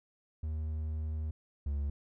triangle tone pair in turn, 77.78 / 71.39 Hz, D#2 / D2, 0 / -48 cents, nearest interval minor second, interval 148 cents, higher first, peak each -31 / -29 dBFS, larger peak second, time 0.43-1.31 / 1.66-1.9 s, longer first, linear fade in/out 5 ms, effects none

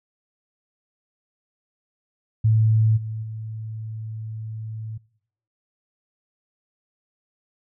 sine tone with level steps, 110.1 Hz, A2, 2 cents sharp, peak -14 / -26 / -29 dBFS, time 2.44-4.98 s, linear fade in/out 10 ms, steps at 2.96 / 3.22 s, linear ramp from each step 20 ms, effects noise-tail reverb RT60 0.7 s tail -24 dB re dry

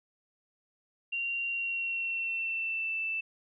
sine tone with pitch glide, 2763 to 2652 Hz, F7 to E7, -19 to +10 cents, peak -30 dBFS, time 1.12-3.21 s, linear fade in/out 10 ms, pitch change -71 cents, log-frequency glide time 1.48-2.99 s, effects none

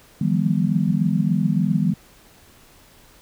sine tone cluster, 154.9 / 171 / 178.2 / 198.2 / 241.4 Hz, D#3 / F3 / F3 / G3 / B3, -7 / -36 / +35 / +19 / -39 cents, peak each -22 / -24 / -28 / -21 / -25 dBFS, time 0.21-1.94 s, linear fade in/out 5 ms, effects pink hiss -51 dBFS RMS until 3.21 s

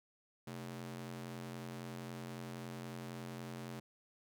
sawtooth ring-modulated tone, 174.61 Hz, F3, in tune, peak -37 dBFS, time 0.47-3.8 s, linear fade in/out 5 ms, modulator 45.4 Hz, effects none

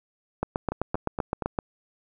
two click trains, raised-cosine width 1 ms, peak -11 / -15 dBFS, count 10 / 4, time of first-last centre 0.43-1.588 / 0.72-1.423 s, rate 7.77 / 4.27 Hz, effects none

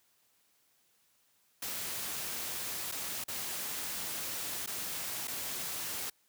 white noise with dropouts, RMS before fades -38 dBFS, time 1.62-6.1 s, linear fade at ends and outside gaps 5 ms, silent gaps 2.916-2.921 / 3.24-3.281 / 4.662-4.673 / 5.274-5.279 s, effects white hiss -71 dBFS RMS until 6.28 s + high-pass 60 Hz 12 dB/octave

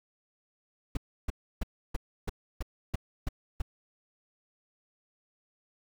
brown noise bursts, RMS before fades -29 dBFS, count 9, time 0.95-3.619 s, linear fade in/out 5 ms, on 21 ms, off 310 ms, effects none

